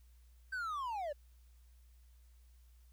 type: linear sweep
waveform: triangle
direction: down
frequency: 1568 to 554.4 Hz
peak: -35 dBFS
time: 0.52-1.13 s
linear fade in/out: 10 ms
effects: added 60 Hz sine -59 dBFS peak until 2.92 s + white hiss -75 dBFS RMS until 2.92 s